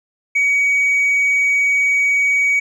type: tone with tanh clipping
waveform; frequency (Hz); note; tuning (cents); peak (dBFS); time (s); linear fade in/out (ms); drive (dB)
triangle; 2259; C#7; +32; -13; 0.35-2.6; 10; 6
effects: none